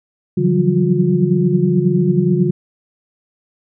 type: tone cluster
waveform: sine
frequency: 142.6 / 167.9 / 180.6 / 189.9 / 358 Hz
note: C#3 / E3 / F#3 / F#3 / F4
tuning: +49 / +32 / -42 / +45 / +43 cents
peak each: -18 dBFS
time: 0.37-2.51 s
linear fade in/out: 10 ms
effects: none

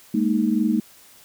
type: chord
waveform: sine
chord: Ab suspended second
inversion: none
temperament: equal with one note detuned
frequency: 207.7 / 230.8 / 311.1 Hz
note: Ab3 / Bb3 / Eb4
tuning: 0 / -17 / 0 cents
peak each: -22 / -21 / -23 dBFS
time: 0.14-0.8 s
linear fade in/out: 5 ms
effects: white hiss -50 dBFS RMS until 1.24 s

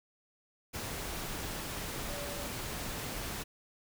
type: tone in noise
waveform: sine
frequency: 575 Hz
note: D5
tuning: 37 cents flat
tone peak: -43 dBFS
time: 2.08-2.47 s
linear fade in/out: 20 ms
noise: pink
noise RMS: -39 dBFS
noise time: 0.73-3.44 s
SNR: -7 dB
effects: none

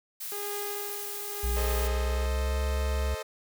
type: noise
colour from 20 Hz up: blue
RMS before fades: -37 dBFS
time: 0.2-1.88 s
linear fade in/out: 10 ms
type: tone with tremolo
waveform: sawtooth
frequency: 409.4 Hz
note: G#4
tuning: 25 cents flat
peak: -30 dBFS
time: 0.32-2.26 s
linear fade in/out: 0 ms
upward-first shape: sine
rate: 0.92 Hz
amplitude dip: 60%
type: tone with pitch glide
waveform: triangle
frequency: 60.2 to 67.96 Hz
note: B1 to C#2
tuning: -44 to -34 cents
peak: -24 dBFS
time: 1.43-3.15 s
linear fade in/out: 10 ms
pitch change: +210 cents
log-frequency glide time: 1.64-2.63 s
type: chord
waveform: sawtooth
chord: A diminished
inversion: none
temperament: equal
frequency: 440 / 523.3 / 622.3 Hz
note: A4 / C5 / Eb5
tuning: 0 / 0 / 0 cents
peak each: -34 / -36 / -34 dBFS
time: 1.56-3.23 s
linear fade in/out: 10 ms
effects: none

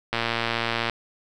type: click train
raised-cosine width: 0.3 ms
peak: -8 dBFS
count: 90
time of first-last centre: 0.13-0.897 s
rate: 116 Hz
effects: none

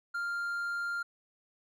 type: tone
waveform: triangle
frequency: 1396.9 Hz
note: F6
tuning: in tune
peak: -30 dBFS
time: 0.14-1.03 s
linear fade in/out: 10 ms
effects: none

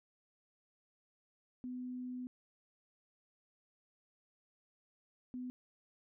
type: tone bursts at uneven times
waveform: sine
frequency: 250.8 Hz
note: B3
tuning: 27 cents sharp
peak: -40 dBFS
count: 2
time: 1.64-2.27 / 5.34-5.5 s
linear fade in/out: 0 ms
effects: none

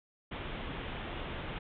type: low-pass noise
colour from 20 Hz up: pink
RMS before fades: -40 dBFS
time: 0.31-1.59 s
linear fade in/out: 10 ms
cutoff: 3600 Hz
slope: 96 dB/octave
effects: none

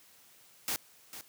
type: noise with echo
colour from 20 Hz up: white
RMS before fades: -33 dBFS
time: 0.68-0.76 s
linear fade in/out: 0 ms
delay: 450 ms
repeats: 1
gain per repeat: -12 dB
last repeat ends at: 1.21 s
effects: white hiss -60 dBFS RMS until 1.28 s + high-pass 80 Hz 12 dB/octave

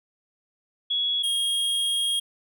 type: tone pair in turn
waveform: sine / square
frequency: 3355 / 3259 Hz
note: G#7 / G#7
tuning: +17 / -33 cents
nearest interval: minor second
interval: 50 cents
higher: first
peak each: -22 / -23 dBFS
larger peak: first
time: 0.9-1.23 / 1.23-2.2 s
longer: second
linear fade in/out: 10 ms
effects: none

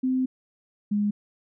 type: tone pair in turn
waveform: sine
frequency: 258.2 / 206.5 Hz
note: C4 / G#3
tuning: -23 / -10 cents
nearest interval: major third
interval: 387 cents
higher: first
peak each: -21 dBFS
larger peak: neither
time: 0.03-0.26 / 0.91-1.11 s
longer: first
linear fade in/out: 10 ms
effects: none

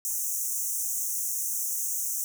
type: high-pass noise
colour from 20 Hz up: pink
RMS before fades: -30 dBFS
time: 0.05-2.24 s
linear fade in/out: 0 ms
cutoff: 5900 Hz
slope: 96 dB/octave
effects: none

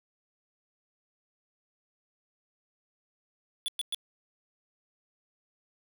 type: tone bursts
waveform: square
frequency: 3447 Hz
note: A7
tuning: 36 cents flat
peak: -30 dBFS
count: 3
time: 3.66-3.946 s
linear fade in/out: 0 ms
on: 22 ms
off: 110 ms
effects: none

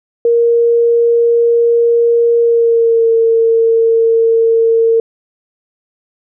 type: tone with pitch glide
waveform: sine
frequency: 468.5 to 455.4 Hz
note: A#4 to A#4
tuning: +9 to -40 cents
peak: -7 dBFS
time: 0.25-5 s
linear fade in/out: 2 ms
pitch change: -49 cents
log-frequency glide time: 2.39-3.12 s
effects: none

